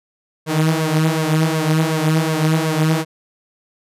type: tone with flanger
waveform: sawtooth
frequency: 158 Hz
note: D#3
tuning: 27 cents sharp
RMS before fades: -17 dBFS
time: 0.46-3.05 s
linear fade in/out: 50 ms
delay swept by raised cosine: 1.8 to 7.1 ms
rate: 2.7 Hz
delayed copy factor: +0.7
effects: resampled to 32000 Hz